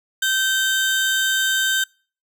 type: tone pair together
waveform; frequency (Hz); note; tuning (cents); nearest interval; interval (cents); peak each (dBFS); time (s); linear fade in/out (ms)
30% pulse; 1551 / 3662; G6 / A#7; -19 / -32; octave + minor third; 1487; -16 / -22; 0.22-1.84; 5
effects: noise-tail reverb RT60 0.4 s tail -26 dB re dry